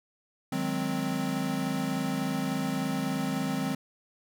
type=chord; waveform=square; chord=Ab dominant seventh; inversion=second; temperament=equal with one note detuned; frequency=155.56 / 185 / 208.5 / 261.6 Hz; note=Eb3 / Gb3 / Ab3 / C4; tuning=0 / 0 / +7 / 0 cents; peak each=-36 / -35 / -36 / -32 dBFS; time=0.52-3.75 s; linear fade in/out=5 ms; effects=none